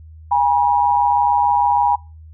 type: tone pair together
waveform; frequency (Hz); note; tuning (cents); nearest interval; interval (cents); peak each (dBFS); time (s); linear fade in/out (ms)
sine; 817.5 / 964; G#5 / B5; -28 / -42; minor third; 286; -15; 0.31-1.96; 10
effects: noise-tail reverb RT60 0.3 s tail -22 dB re dry + added 79 Hz sine -37 dBFS peak until 2.33 s